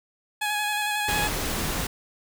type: tone with vibrato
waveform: 15% pulse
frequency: 838 Hz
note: G#5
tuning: 15 cents sharp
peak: -18 dBFS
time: 0.41-1.28 s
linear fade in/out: 10 ms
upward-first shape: square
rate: 11 Hz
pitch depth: 17 cents each way
type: noise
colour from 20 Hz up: pink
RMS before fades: -28 dBFS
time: 1.08-1.87 s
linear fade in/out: 5 ms
effects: none